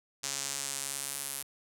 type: tone with band-pass filter sweep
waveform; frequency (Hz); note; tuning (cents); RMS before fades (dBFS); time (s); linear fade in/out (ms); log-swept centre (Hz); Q
sawtooth; 138.59; C#3; 0; -37; 0.23-1.43; 10; 6800 to 11000; 1.8
effects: none